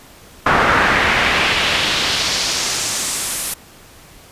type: noise with band-pass filter sweep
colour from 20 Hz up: brown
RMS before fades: -17 dBFS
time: 0.46-3.54 s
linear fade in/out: 5 ms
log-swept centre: 1300 to 11000 Hz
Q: 1.6
effects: pink hiss -43 dBFS RMS until 4.31 s + resampled to 32000 Hz